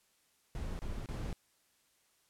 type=noise bursts; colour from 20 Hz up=brown; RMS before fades=-39 dBFS; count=3; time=0.55-1.328 s; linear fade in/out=0 ms; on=240 ms; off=29 ms; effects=white hiss -72 dBFS RMS until 2.29 s + low-pass 12000 Hz 12 dB/octave